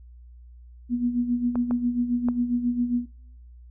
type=tone with tremolo; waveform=sine; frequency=242.4 Hz; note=B3; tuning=32 cents flat; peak=-19 dBFS; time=0.89-3.06 s; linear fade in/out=50 ms; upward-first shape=sine; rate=7.4 Hz; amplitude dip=65%
type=clicks; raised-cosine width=1 ms; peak=-18 dBFS; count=3; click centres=1.556 / 1.71 / 2.286 s
effects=noise-tail reverb RT60 0.8 s tail -24 dB re dry + added 60 Hz sine -44 dBFS peak until 3.7 s